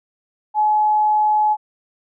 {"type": "tone", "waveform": "sine", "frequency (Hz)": 850, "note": "G#5", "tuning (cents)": 40, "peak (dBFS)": -13, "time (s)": [0.54, 1.57], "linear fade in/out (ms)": 50, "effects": []}